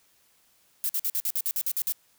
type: noise bursts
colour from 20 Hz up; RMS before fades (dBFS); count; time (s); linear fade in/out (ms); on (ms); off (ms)
violet; -27; 11; 0.84-1.922; 0; 52; 51
effects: white hiss -64 dBFS RMS until 2.18 s